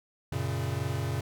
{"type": "chord", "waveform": "square", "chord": "F# major", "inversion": "none", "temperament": "equal", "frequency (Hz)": [92.5, 116.54, 138.59], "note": ["F#2", "A#2", "C#3"], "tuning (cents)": [0, 0, 0], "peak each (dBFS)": [-35, -34, -34], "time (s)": [0.32, 1.21], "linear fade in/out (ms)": 5, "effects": []}